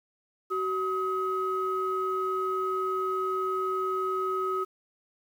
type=tone pair together; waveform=sine; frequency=377.3 / 1269 Hz; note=F#4 / D#6; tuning=+34 / +34 cents; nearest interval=octave + major sixth; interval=2100 cents; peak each=-29 / -28 dBFS; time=0.5-4.65 s; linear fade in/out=20 ms; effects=tanh soft clip ceiling -19 dBFS + 9-bit